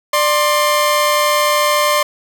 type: tone pair together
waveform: sawtooth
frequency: 593.6 / 1057 Hz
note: D5 / C6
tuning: +18 / +17 cents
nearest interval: minor seventh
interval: 999 cents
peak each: -11 dBFS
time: 0.13-2.03 s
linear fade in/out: 5 ms
effects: none